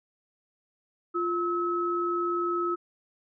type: tone pair together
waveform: sine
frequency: 348.6 / 1291.3 Hz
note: F4 / E6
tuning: -3 / -36 cents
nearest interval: octave + major seventh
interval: 2267 cents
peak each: -28 / -28 dBFS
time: 1.14-2.76 s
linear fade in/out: 20 ms
effects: none